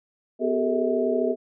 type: tone cluster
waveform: sine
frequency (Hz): 249.6 / 385.7 / 420.7 / 453.3 / 644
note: B3 / G4 / G#4 / A#4 / E5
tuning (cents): +19 / -28 / +22 / -48 / -41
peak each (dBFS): -27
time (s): 0.39-1.36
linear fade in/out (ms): 50
effects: none